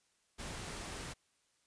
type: noise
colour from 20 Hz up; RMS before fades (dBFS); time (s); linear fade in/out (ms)
pink; -44; 0.38-1.14; 20
effects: white hiss -75 dBFS RMS until 1.66 s + resampled to 22050 Hz